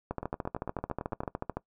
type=two click trains; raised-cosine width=1 ms; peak=-18 / -21 dBFS; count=21 / 10; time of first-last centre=0.11-1.57 / 0.23-1.234 s; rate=13.7 / 8.96 Hz; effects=noise-tail reverb RT60 0.1 s tail -20 dB re dry

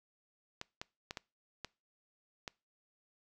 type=clicks; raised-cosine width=0.2 ms; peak=-23 dBFS; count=6; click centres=0.614 / 0.815 / 1.109 / 1.172 / 1.647 / 2.478 s; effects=noise-tail reverb RT60 0.3 s tail -24 dB re dry

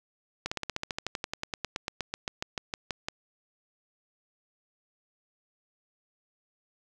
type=slowing click train; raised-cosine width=0.2 ms; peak=-14 dBFS; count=26; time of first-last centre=0.46-3.085 s; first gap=55 ms; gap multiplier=1.05; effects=none

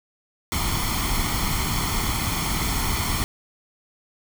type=noise with comb filter; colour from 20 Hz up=pink; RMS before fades=-24 dBFS; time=0.52-3.24 s; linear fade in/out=0 ms; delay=0.92 ms; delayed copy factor=+0.7; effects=none

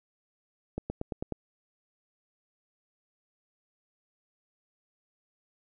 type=accelerating click train; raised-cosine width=2 ms; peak=-19 dBFS; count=6; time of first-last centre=0.78-1.323 s; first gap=120 ms; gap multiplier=0.95; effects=none

